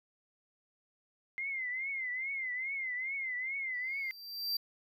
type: tone with vibrato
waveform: sine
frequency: 2087 Hz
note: C7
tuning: 5 cents flat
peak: -34 dBFS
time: 1.38-4.11 s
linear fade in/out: 0 ms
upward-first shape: triangle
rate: 2.4 Hz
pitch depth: 120 cents each way
type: tone with exponential growth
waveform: square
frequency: 4699 Hz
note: D8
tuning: in tune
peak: -30 dBFS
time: 3.74-4.57 s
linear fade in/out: 5 ms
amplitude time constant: 180 ms
effects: none